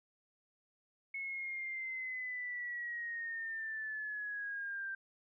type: linear sweep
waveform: sine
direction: down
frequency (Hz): 2193 to 1568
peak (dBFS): -38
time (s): 1.14-4.95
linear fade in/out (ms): 5
effects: none